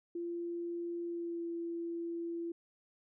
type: tone with pitch glide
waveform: sine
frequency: 343.2 to 338.1 Hz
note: F4 to E4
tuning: -30 to +44 cents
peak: -36 dBFS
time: 0.15-2.52 s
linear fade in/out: 5 ms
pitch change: -26 cents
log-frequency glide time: 1.04-1.46 s
effects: none